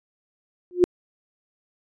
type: tone with exponential growth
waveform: sine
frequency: 357 Hz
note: F4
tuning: 38 cents sharp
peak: -8 dBFS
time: 0.71-0.84 s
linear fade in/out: 0 ms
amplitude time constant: 28 ms
effects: resampled to 22050 Hz